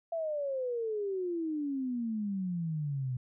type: exponential sweep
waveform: sine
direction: down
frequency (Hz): 676 to 123.47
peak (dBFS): -31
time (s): 0.12-3.17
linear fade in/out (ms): 5
effects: none